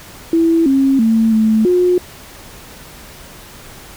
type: tone with pitch steps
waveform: sine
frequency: 330.3 / 270.3 / 224.3 / 219.2 / 359.3 Hz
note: E4 / C#4 / A3 / A3 / F4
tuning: +4 / -44 / +34 / -6 / +49 cents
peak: -9 dBFS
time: 0.33-1.98 s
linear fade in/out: 2 ms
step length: 330 ms
effects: pink hiss -37 dBFS RMS until 3.96 s